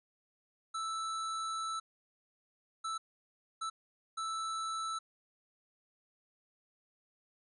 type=tone bursts at uneven times; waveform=square; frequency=1318.5 Hz; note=E6; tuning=in tune; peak=-36 dBFS; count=4; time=0.74-1.8 / 2.84-2.98 / 3.61-3.7 / 4.17-4.99 s; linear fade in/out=10 ms; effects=resampled to 24000 Hz